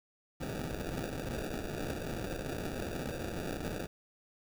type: noise with sample-and-hold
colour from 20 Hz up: violet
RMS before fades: -38 dBFS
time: 0.4-3.87 s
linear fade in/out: 10 ms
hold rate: 1050 Hz
effects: none